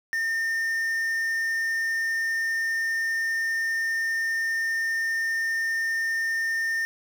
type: tone with quantisation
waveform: triangle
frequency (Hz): 1815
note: A#6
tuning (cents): -47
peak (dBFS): -22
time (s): 0.13-6.85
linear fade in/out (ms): 0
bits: 7
effects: none